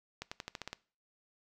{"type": "accelerating click train", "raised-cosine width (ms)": 0.2, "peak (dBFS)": -22, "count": 8, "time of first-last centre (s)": [0.22, 0.73], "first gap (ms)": 95, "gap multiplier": 0.91, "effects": ["noise-tail reverb RT60 0.4 s tail -21 dB re dry"]}